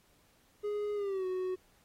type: tone with pitch glide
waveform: triangle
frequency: 415.3 to 370 Hz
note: G#4 to F#4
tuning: 0 to 0 cents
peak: -30 dBFS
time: 0.63-1.56 s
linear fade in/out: 20 ms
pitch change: -200 cents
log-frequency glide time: 0.95-1.26 s
effects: pink hiss -68 dBFS RMS until 1.84 s + AAC 48 kbps